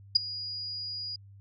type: tone with ADSR envelope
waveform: sine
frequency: 4885 Hz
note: D#8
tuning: 33 cents flat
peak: -14 dBFS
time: 0.15-1.16 s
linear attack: 11 ms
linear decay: 10 ms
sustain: -20 dB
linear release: 4 ms
effects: added 99 Hz sine -49 dBFS peak until 1.4 s